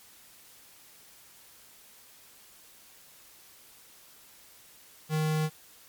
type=tone; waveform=square; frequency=155.56 Hz; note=D#3; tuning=in tune; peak=-26 dBFS; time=5.09-5.5 s; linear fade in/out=50 ms; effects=white hiss -55 dBFS RMS until 5.88 s + MP3 96 kbps